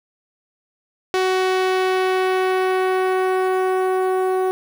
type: tone with low-pass filter sweep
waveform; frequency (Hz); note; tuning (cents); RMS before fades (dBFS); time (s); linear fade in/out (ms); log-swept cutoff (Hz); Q
sawtooth; 373.8; F#4; +18; -19; 1.14-4.51; 0; 5000 to 960; 0.8
effects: 7-bit